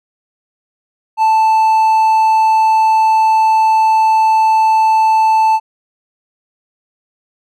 triangle tone, 880 Hz, A5, in tune, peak -6 dBFS, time 1.17-5.6 s, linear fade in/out 50 ms, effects none

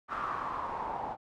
white noise with low-pass filter sweep, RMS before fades -36 dBFS, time 0.08-1.17 s, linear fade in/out 50 ms, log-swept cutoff 1300 to 800 Hz, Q 6.2, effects none

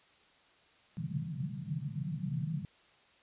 pink band-pass noise, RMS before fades -37 dBFS, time 0.97-2.65 s, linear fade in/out 0 ms, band 130 to 180 Hz, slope 48 dB/octave, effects white hiss -64 dBFS RMS until 3.22 s + resampled to 8000 Hz

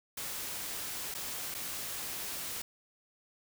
white noise with dropouts, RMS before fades -39 dBFS, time 0.17-2.62 s, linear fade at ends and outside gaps 5 ms, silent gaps 1.142-1.148 / 1.543-1.547 s, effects none

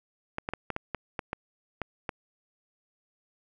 clicks, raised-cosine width 0.5 ms, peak -16 dBFS, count 10, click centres 0.384 / 0.489 / 0.536 / 0.703 / 0.764 / 0.947 / 1.192 / 1.331 / 1.817 / 2.092 s, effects none

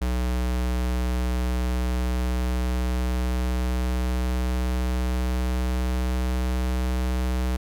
square tone with pitch glide, 61.74 to 62.78 Hz, B1 to B1, 0 to +29 cents, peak -23 dBFS, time 0.01-7.57 s, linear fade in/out 10 ms, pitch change +29 cents, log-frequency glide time 0.85-6.94 s, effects none

